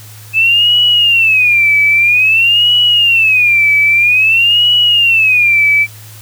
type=tone with vibrato; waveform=sine; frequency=2595 Hz; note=E7; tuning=28 cents flat; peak=-6 dBFS; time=0.33-5.87 s; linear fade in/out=50 ms; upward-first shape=sine; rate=0.51 Hz; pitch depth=210 cents each way; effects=added 107 Hz sine -33 dBFS peak until 6.21 s + white hiss -37 dBFS RMS until 6.21 s